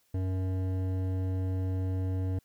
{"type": "tone with hard clipping", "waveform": "triangle", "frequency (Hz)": 93.5, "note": "F#2", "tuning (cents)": 19, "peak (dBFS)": -30, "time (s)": [0.14, 2.39], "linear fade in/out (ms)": 5, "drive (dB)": 16, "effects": ["white hiss -70 dBFS RMS until 2.44 s"]}